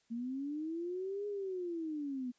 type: linear two-way sweep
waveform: sine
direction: up then down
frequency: 226.3 to 415.3 to 242 Hz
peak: -36 dBFS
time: 0.1-2.32 s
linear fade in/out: 20 ms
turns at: 1.27 s
effects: white hiss -74 dBFS RMS until 2.38 s + resampled to 16000 Hz